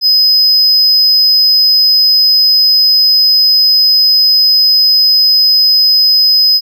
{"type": "tone", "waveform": "triangle", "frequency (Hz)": 5040, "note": "D#8", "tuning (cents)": 21, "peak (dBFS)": -4, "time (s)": [0.01, 6.61], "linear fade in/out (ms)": 50, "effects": []}